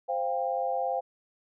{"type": "chord", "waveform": "sine", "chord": "C suspended fourth", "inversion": "none", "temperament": "equal with one note detuned", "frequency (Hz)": [523.3, 698.5, 796.3], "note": ["C5", "F5", "G5"], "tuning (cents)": [0, 0, 27], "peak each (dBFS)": -31, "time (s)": [0.08, 1.01], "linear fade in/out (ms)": 20, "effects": []}